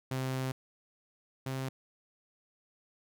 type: tone pair in turn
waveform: sawtooth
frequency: 130.81 / 132.25 Hz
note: C3 / C3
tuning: 0 / +19 cents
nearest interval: unison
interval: 19 cents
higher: second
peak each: -28 / -30 dBFS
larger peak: first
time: 0.11-0.52 / 1.46-1.69 s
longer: first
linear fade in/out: 5 ms
effects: none